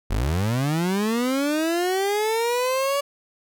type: linear sweep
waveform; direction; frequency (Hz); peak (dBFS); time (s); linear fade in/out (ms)
30% pulse; up; 41.2 to 571; -18; 0.1-3.01; 10
effects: none